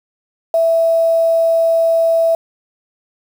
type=tone with quantisation; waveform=sine; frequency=660 Hz; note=E5; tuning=2 cents sharp; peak=-10 dBFS; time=0.54-2.35 s; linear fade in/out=2 ms; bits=6; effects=none